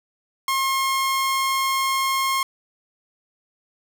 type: tone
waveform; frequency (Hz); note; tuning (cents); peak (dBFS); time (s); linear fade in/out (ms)
sawtooth; 1073; C6; +43; -16; 0.48-2.43; 2
effects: none